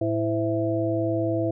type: harmonic tone with a mistuned harmonic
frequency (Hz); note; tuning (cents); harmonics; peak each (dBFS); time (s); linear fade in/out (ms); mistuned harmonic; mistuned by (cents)
110; A2; 0; 1 / 3 / 5 / 6; -28 / -25 / -30 / -28; 0.01-1.51; 5; 5; -120
effects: none